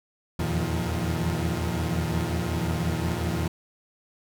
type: tone cluster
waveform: 30% pulse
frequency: 80.2 / 85.8 / 117.7 / 159.1 / 176 Hz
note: E2 / F2 / A#2 / D#3 / F3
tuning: -47 / -30 / +17 / +39 / +14 cents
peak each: -29 dBFS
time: 0.39-3.48 s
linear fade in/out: 5 ms
effects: none